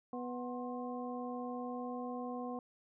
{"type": "harmonic tone with a mistuned harmonic", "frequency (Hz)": 246.9, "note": "B3", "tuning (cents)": 0, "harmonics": [1, 2, 3, 4], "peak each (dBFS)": [-41, -44, -45, -48], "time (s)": [0.13, 2.59], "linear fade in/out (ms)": 2, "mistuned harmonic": 4, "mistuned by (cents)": 120, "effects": []}